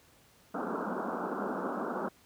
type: band-pass noise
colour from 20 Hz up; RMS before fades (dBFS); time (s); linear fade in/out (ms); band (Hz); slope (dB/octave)
pink; -35; 0.54-2.09; 10; 180 to 1500; 96
effects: pink hiss -62 dBFS RMS until 2.25 s + high-pass 60 Hz 12 dB/octave